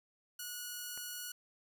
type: tone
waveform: 5% pulse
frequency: 1457 Hz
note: F#6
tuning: 27 cents flat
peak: -30 dBFS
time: 0.39-1.32 s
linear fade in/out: 5 ms
type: click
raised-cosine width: 0.5 ms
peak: -37 dBFS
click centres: 0.976 s
effects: none